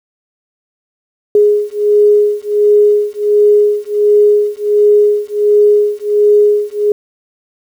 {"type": "beating tone pair", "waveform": "sine", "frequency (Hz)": [415.3, 416.7], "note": ["G#4", "G#4"], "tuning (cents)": [0, 6], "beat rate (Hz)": 1.4, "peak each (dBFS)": -10, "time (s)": [1.35, 6.92], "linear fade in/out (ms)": 2, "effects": ["7-bit"]}